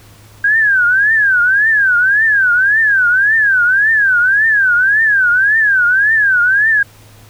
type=tone with vibrato; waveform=sine; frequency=1600 Hz; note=G6; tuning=35 cents sharp; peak=-8 dBFS; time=0.44-6.83 s; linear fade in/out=5 ms; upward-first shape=triangle; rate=1.8 Hz; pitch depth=230 cents each way; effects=added 105 Hz sine -41 dBFS peak until 7.29 s + pink hiss -44 dBFS RMS until 7.29 s